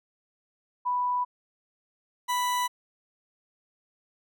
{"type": "tone pair in turn", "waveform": ["sine", "40% pulse"], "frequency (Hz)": [987.8, 987.8], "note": ["B5", "B5"], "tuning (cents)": [0, 0], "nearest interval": "unison", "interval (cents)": 0, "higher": "neither", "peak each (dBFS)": -24, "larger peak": "neither", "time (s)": [[0.85, 1.25], [2.28, 2.68]], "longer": "neither", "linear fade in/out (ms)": 20, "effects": []}